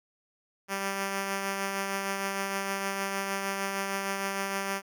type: tone with tremolo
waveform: 5% pulse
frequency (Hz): 196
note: G3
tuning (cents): 0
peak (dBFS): -17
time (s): 0.68-4.82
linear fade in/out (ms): 50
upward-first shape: triangle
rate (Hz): 6.5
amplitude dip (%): 35
effects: none